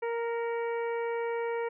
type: harmonic tone with a mistuned harmonic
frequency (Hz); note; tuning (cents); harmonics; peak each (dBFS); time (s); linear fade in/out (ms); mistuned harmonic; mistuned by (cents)
466.2; A#4; 0; 1 / 2 / 3 / 4 / 5 / 6; -30 / -37 / -45 / -44 / -45 / -58; 0.02-1.69; 10; 5; -33
effects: none